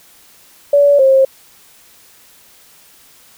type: tone pair in turn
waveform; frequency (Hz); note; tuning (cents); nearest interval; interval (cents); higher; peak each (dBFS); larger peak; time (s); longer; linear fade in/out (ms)
sine; 572 / 533.9; D5 / C5; -46 / +35; minor second; 119; first; -6; neither; 0.73-0.99 / 0.99-1.25; neither; 5
effects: white hiss -46 dBFS RMS until 3.37 s